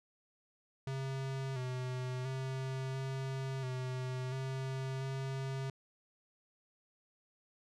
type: tone with pitch steps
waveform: square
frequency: 134.2 / 127.2 / 132.3 / 133.6 / 128.1 / 132.8 / 134.2 Hz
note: C3 / C3 / C3 / C3 / C3 / C3 / C3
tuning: +44 / -48 / +20 / +36 / -36 / +26 / +44 cents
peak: -37 dBFS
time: 0.87-5.7 s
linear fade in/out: 2 ms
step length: 690 ms
effects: low-pass 7000 Hz 12 dB/octave